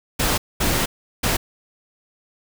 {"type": "noise bursts at uneven times", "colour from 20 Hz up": "pink", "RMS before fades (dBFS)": -20, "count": 3, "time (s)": [[0.19, 0.38], [0.6, 0.86], [1.23, 1.37]], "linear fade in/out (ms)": 10, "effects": []}